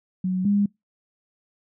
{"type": "tone pair in turn", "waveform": "sine", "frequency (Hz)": [185, 202.8], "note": ["F#3", "G#3"], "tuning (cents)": [0, -41], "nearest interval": "major second", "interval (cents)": 159, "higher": "second", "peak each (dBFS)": [-21, -17], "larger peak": "second", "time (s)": [[0.24, 0.45], [0.45, 0.66]], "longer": "neither", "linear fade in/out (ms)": 5, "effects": ["noise-tail reverb RT60 0.2 s tail -26 dB re dry"]}